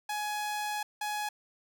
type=tone bursts at uneven times; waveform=sawtooth; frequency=839 Hz; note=G#5; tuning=17 cents sharp; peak=-28 dBFS; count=2; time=0.09-0.83 / 1.01-1.29 s; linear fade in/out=5 ms; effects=none